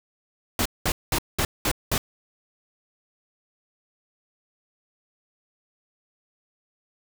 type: noise bursts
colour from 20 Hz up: pink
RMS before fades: -23 dBFS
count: 6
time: 0.59-1.98 s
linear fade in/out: 2 ms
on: 65 ms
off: 200 ms
effects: none